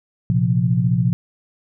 sine chord, Bb suspended second, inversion none, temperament equal, 116.54 / 130.81 / 174.61 Hz, Bb2 / C3 / F3, 0 / 0 / 0 cents, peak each -19 dBFS, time 0.3-1.13 s, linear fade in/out 0 ms, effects none

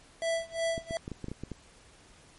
square tone with tremolo, 661 Hz, E5, 5 cents sharp, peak -27 dBFS, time 0.22-0.97 s, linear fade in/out 0 ms, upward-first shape sine, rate 2.8 Hz, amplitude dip 95%
clicks, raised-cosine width 3 ms, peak -24 dBFS, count 9, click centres 0.779 / 0.909 / 1.079 / 1.117 / 1.243 / 1.284 / 1.316 / 1.436 / 1.517 s
effects pink hiss -57 dBFS RMS until 2.38 s + MP3 48 kbps

